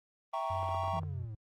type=chord; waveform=triangle; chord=E diminished seventh; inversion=none; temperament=equal; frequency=659.3 / 784 / 932.3 / 1108.7 Hz; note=E5 / G5 / Bb5 / Db6; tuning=0 / 0 / 0 / 0 cents; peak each=-36 dBFS; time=0.33-1 s; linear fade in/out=10 ms
type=tone with vibrato; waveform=sine; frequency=92.5 Hz; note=F#2; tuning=in tune; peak=-37 dBFS; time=0.5-1.25 s; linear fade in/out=5 ms; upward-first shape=sine; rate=3.1 Hz; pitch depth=16 cents each way
type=clicks; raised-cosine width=1 ms; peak=-34 dBFS; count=7; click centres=0.631 / 0.689 / 0.746 / 0.836 / 0.88 / 0.97 / 1.033 s
type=exponential sweep; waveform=triangle; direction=down; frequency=176.8 to 103.6 Hz; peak=-37 dBFS; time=0.93-1.35 s; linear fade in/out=5 ms
effects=Opus 24 kbps